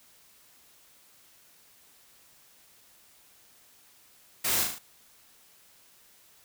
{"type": "noise with echo", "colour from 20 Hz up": "white", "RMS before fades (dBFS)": -28, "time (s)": [4.44, 4.64], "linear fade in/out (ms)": 10, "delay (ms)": 37, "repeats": 4, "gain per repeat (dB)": -4, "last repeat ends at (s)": 4.788, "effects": ["white hiss -59 dBFS RMS until 6.44 s"]}